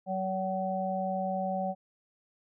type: harmonic tone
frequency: 188.9 Hz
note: F#3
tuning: 36 cents sharp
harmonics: 1 / 3 / 4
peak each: -34 / -34 / -32 dBFS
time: 0.06-1.75 s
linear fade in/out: 50 ms
effects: none